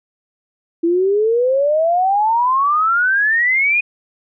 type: exponential sweep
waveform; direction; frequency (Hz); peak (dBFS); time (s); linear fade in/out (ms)
sine; up; 329.6 to 2490; -12; 0.83-3.81; 10
effects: none